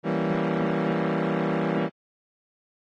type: chord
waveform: 20% pulse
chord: E diminished seventh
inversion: none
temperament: equal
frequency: 164.81 / 196 / 233.1 / 277.2 Hz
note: E3 / G3 / Bb3 / Db4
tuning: 0 / 0 / 0 / 0 cents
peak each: -22 / -23 / -25 / -28 dBFS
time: 0.03-1.9 s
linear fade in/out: 50 ms
effects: low-pass 2000 Hz 12 dB/octave + AAC 32 kbps